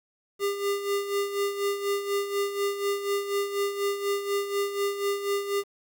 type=tone with tremolo; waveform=square; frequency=401.7 Hz; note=G4; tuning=42 cents sharp; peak=-24 dBFS; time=0.39-5.64 s; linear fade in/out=50 ms; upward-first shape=sine; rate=4.1 Hz; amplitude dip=65%; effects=9-bit